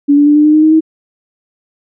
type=tone with pitch steps; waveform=sine; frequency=286 / 290.3 / 294.7 / 299.2 / 303.7 / 308.3 / 313 / 317.7 Hz; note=D4 / D4 / D4 / D4 / D#4 / D#4 / D#4 / D#4; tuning=-46 / -20 / +6 / +32 / -42 / -16 / +10 / +36 cents; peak=-4 dBFS; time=0.08-0.808 s; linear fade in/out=20 ms; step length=91 ms; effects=none